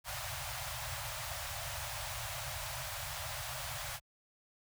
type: band-stop noise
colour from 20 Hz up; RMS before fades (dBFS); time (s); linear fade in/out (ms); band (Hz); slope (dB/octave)
pink; -40; 0.04-4; 50; 140 to 560; 96
effects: high-pass 60 Hz 12 dB/octave